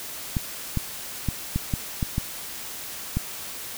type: clicks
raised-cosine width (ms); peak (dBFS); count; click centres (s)
5; -11; 8; 0.368 / 0.773 / 1.287 / 1.56 / 1.738 / 2.028 / 2.181 / 3.17
effects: white hiss -36 dBFS RMS until 3.77 s